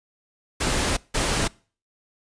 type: noise bursts at uneven times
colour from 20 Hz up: pink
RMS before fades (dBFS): -23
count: 2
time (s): 0.6-0.97 / 1.14-1.48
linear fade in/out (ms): 10
effects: noise-tail reverb RT60 0.4 s tail -24 dB re dry + resampled to 22050 Hz